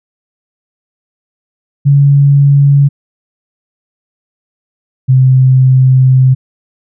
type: tone pair in turn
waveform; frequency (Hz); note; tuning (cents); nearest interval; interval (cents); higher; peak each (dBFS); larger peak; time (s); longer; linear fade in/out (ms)
sine; 141.1 / 130.2; C#3 / C3; +31 / -8; minor second; 139; first; -3; neither; 1.85-2.89 / 5.08-6.35; second; 20
effects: none